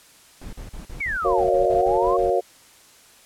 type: noise bursts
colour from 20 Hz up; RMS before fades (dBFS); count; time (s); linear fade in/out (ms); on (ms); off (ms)
brown; -35; 12; 0.41-2.301; 5; 120; 41
type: exponential two-way sweep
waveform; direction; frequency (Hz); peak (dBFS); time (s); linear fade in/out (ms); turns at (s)
sine; down then up; 2329 to 534 to 1114; -23; 1-2.17; 10; 1.56
type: chord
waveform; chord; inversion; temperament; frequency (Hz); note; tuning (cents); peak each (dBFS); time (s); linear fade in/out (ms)
sine; Gb major seventh; none; equal; 370 / 466.2 / 554.4 / 698.5; Gb4 / Bb4 / Db5 / F5; 0 / 0 / 0 / 0; -23; 1.24-2.41; 20
effects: white hiss -51 dBFS RMS until 3.25 s + low-pass 11000 Hz 12 dB/octave